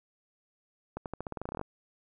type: accelerating click train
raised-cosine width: 1 ms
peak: -22 dBFS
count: 15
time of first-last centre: 0.97-1.613 s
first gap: 88 ms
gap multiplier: 0.89
effects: none